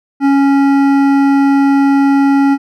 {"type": "tone with hard clipping", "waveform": "triangle", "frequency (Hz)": 277.2, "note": "C#4", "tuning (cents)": 0, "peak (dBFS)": -9, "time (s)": [0.2, 2.58], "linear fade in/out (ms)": 50, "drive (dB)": 16, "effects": []}